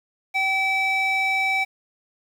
square tone with band-pass filter, 769 Hz, G5, 33 cents flat, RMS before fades -22 dBFS, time 0.34-1.65 s, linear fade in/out 20 ms, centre 2000 Hz, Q 3.1, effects 8-bit

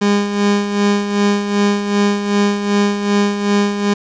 30% pulse tone with tremolo, 203.6 Hz, G#3, 34 cents flat, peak -8 dBFS, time 0.01-3.94 s, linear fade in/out 10 ms, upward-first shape sine, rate 2.6 Hz, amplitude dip 60%, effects resampled to 16000 Hz + 7-bit

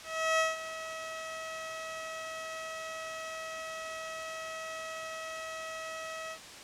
15% pulse tone with ADSR envelope, 643 Hz, E5, 43 cents flat, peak -18 dBFS, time 0.03-6.39 s, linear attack 360 ms, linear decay 170 ms, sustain -14 dB, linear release 76 ms, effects white hiss -47 dBFS RMS until 6.63 s + low-pass 7000 Hz 12 dB/octave

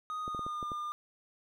triangle tone with pitch glide, 1244.5 to 1204.9 Hz, D#6 to D6, 0 to +44 cents, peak -33 dBFS, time 0.1-0.92 s, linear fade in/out 0 ms, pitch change -56 cents, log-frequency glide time 0.21-0.66 s
clicks, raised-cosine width 2 ms, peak -29 dBFS, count 6, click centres 0.279 / 0.348 / 0.393 / 0.465 / 0.628 / 0.718 s
effects none

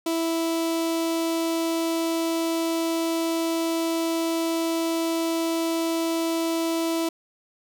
sawtooth tone with notch filter, 329.6 Hz, E4, in tune, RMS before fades -25 dBFS, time 0.06-7.09 s, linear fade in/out 5 ms, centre 1700 Hz, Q 1.6, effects none

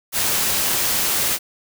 white noise, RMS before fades -20 dBFS, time 0.12-1.39 s, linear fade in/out 50 ms, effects none

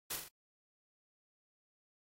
white noise with echo, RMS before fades -38 dBFS, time 0.1-0.16 s, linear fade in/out 10 ms, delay 42 ms, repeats 3, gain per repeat -5 dB, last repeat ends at 0.286 s, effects AAC 48 kbps

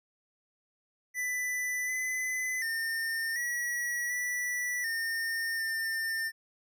square tone with pitch steps, 1990 / 2017 / 1815 / 1927 / 1961 / 1822 / 1802 Hz, B6 / B6 / A#6 / B6 / B6 / A#6 / A6, +13 / +36 / -47 / -43 / -13 / -40 / +41 cents, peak -31 dBFS, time 1.14-6.32 s, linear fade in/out 50 ms, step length 740 ms, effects none

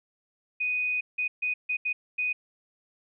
sine tone bursts at uneven times, 2489 Hz, D#7, in tune, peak -25 dBFS, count 6, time 0.6-1.01 / 1.18-1.28 / 1.42-1.54 / 1.69-1.77 / 1.85-1.93 / 2.18-2.33 s, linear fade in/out 10 ms, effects none

